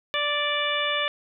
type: harmonic tone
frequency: 586 Hz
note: D5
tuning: 4 cents flat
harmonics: 1 / 2 / 3 / 4 / 5 / 6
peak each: -30 / -30 / -30 / -30 / -30 / -30 dBFS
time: 0.14-1.08 s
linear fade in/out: 0 ms
effects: none